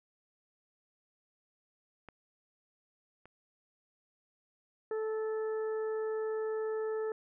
clicks, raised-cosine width 0.5 ms, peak -33 / -39 dBFS, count 2, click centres 2.087 / 3.256 s
harmonic tone, 437.1 Hz, A4, 11 cents flat, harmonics 1 / 2 / 3 / 4, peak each -32 / -48 / -48 / -51 dBFS, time 4.91-7.12 s, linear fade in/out 2 ms
effects none

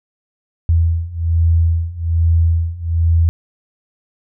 sine beating tone pair, 82.41 / 83.61 Hz, E2 / E2, 0 / +25 cents, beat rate 1.2 Hz, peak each -16 / -14 dBFS, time 0.69-3.29 s, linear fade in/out 0 ms, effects none

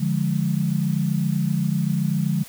sine chord, D diminished, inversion none, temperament equal, 146.83 / 174.61 / 207.7 Hz, D3 / F3 / Ab3, 0 / 0 / 0 cents, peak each -23 / -23 / -25 dBFS, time 0-2.44 s, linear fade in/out 10 ms, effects white hiss -43 dBFS RMS until 2.48 s

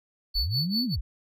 triangle tone with tremolo, 4466 Hz, C#8, 12 cents sharp, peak -23 dBFS, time 0.34-0.96 s, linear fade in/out 20 ms, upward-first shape sine, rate 5.1 Hz, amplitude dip 95%
sine linear two-way sweep, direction up then down, 30.65 to 261.6 to 30.65 Hz, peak -26 dBFS, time 0.35-1.01 s, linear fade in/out 10 ms, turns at 0.85 s
effects none

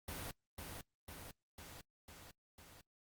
pink noise with echo, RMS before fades -45 dBFS, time 0.08-0.31 s, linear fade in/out 2 ms, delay 500 ms, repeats 5, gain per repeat -3 dB, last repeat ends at 2.81 s, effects noise-tail reverb RT60 0.1 s tail -23 dB re dry + Opus 32 kbps

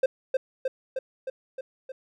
triangle tone with echo, 523.3 Hz, C5, in tune, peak -15 dBFS, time 0.03-0.06 s, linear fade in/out 5 ms, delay 310 ms, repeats 6, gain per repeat -3 dB, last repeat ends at 1.92 s, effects none

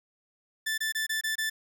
sawtooth tone bursts, 1760 Hz, A6, in tune, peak -24 dBFS, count 6, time 0.66-1.5 s, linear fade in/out 10 ms, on 120 ms, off 24 ms, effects 10-bit

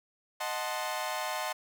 sawtooth chord, D# diminished seventh, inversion none, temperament equal, 622.3 / 740 / 880 / 1046.5 Hz, D#5 / F#5 / A5 / C6, 0 / 0 / 0 / 0 cents, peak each -34 dBFS, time 0.4-1.53 s, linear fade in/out 10 ms, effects none

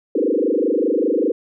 sine tone with frequency modulation, 390.2 Hz, G4, 8 cents flat, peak -15 dBFS, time 0.15-1.32 s, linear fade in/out 5 ms, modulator 25.1 Hz, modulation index 4.6, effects none

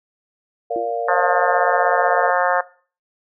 sine chord, Bb major, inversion none, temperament just, 466.2 / 582.7 / 699.2 Hz, Bb4 / D5 / F5, 0 / -14 / +2 cents, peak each -24 / -27 / -23 dBFS, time 0.7-2.31 s, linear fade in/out 10 ms
sine tone with exponential decay, 346.2 Hz, F4, 15 cents flat, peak -22 dBFS, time 0.76-0.99 s, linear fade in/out 1 ms, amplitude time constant 50 ms
harmonic tone, 178.8 Hz, F3, 41 cents sharp, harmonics 3 / 4 / 5 / 6 / 7 / 8 / 9 / 10, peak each -21 / -22 / -23 / -24 / -24 / -25 / -26 / -26 dBFS, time 1.08-2.61 s, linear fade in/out 5 ms
effects noise-tail reverb RT60 0.4 s tail -19 dB re dry

